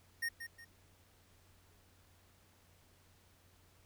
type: tone with echo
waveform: square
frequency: 1851 Hz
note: A#6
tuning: 13 cents flat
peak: -35 dBFS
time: 0.22-0.29 s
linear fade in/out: 10 ms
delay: 180 ms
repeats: 2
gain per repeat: -9 dB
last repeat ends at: 0.65 s
effects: added 90 Hz sine -68 dBFS peak until 3.85 s + pink hiss -68 dBFS RMS until 3.85 s